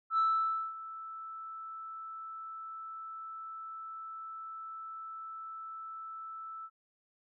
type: tone with ADSR envelope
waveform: sine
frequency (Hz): 1318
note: E6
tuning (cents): -1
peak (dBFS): -23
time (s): 0.1-6.7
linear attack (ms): 81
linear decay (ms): 550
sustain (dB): -18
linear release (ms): 53
effects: tanh soft clip ceiling -22 dBFS